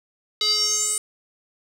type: tone with band-pass filter sweep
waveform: square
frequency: 423.8 Hz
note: G#4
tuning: 35 cents sharp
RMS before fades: -22 dBFS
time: 0.41-0.98 s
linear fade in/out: 2 ms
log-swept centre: 4100 to 8900 Hz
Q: 9
effects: none